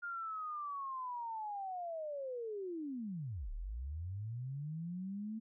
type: linear two-way sweep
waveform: sine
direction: down then up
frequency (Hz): 1418 to 33.08 to 224.6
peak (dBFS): -39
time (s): 0.02-5.4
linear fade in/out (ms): 20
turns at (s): 3.51
effects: none